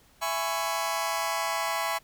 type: chord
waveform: sawtooth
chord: C# minor seventh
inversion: first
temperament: just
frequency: 665.2 / 831.5 / 997.9 / 1108.7 Hz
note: E5 / G#5 / B5 / C#6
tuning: +16 / +2 / +18 / 0 cents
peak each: -29 dBFS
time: 0.21-1.99 s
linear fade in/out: 20 ms
effects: pink hiss -60 dBFS RMS until 2.03 s